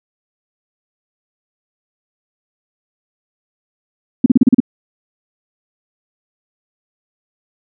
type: tone bursts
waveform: sine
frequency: 250 Hz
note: B3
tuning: 21 cents sharp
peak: -3 dBFS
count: 7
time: 4.24-4.603 s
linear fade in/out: 5 ms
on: 21 ms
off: 36 ms
effects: none